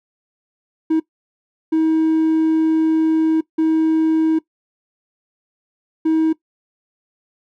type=tone bursts at uneven times; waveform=triangle; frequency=318.8 Hz; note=D#4; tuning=42 cents sharp; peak=-10 dBFS; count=4; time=0.9-1 / 1.72-3.41 / 3.58-4.39 / 6.05-6.33 s; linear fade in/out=10 ms; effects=noise-tail reverb RT60 0.1 s tail -20 dB re dry + tanh soft clip ceiling -7 dBFS